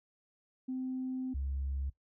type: tone pair in turn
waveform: sine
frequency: 258.2 / 68.19 Hz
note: C4 / C#2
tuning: -23 / -28 cents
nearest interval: octave + major seventh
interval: 2305 cents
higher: first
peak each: -33 / -32 dBFS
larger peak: second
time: 0.68-1.34 / 1.34-1.9 s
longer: first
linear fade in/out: 10 ms
effects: noise-tail reverb RT60 0.1 s tail -17 dB re dry + tanh soft clip ceiling -29 dBFS